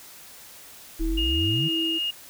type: tone with tremolo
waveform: sine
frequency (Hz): 326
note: E4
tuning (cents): -19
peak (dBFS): -26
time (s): 0.99-1.99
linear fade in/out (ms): 20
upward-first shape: sine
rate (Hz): 2.8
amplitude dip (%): 30
type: exponential sweep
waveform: sine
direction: up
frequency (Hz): 32.7 to 164.81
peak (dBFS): -24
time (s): 0.99-1.69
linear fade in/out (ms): 20
type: tone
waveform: sine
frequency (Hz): 2847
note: F7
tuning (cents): +33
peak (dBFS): -24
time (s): 1.17-2.11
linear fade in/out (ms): 10
effects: white hiss -46 dBFS RMS until 2.29 s